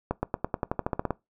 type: accelerating click train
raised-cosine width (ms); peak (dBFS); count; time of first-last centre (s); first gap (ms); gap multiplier
1; -12; 13; 0.11-1.107; 120; 0.93
effects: noise-tail reverb RT60 0.2 s tail -21 dB re dry